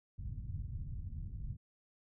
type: low-pass noise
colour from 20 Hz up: white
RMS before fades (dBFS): -42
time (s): 0.18-1.57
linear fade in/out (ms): 10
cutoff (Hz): 120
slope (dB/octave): 24
effects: none